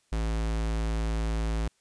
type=tone; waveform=square; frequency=55 Hz; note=A1; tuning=in tune; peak=-27 dBFS; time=0.12-1.68 s; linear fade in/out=5 ms; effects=white hiss -69 dBFS RMS until 1.8 s + resampled to 22050 Hz